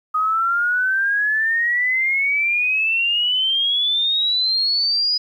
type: exponential sweep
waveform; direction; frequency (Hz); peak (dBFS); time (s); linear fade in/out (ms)
sine; up; 1244.5 to 4978; -16; 0.14-5.18; 10
effects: 9-bit